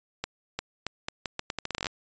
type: accelerating click train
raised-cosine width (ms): 0.2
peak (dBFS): -13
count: 17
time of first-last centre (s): 0.24-1.868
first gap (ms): 350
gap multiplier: 0.79
effects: resampled to 16000 Hz